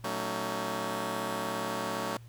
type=chord; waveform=10% pulse; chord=D# half-diminished seventh; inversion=first; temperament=just; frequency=186.68 / 224 / 280 / 311.1 Hz; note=F#3 / A3 / C#4 / D#4; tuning=+16 / +31 / +18 / 0 cents; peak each=-30 / -28 / -32 / -32 dBFS; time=0.04-2.17 s; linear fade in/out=2 ms; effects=added 117 Hz sine -47 dBFS peak until 2.28 s + pink hiss -62 dBFS RMS until 2.28 s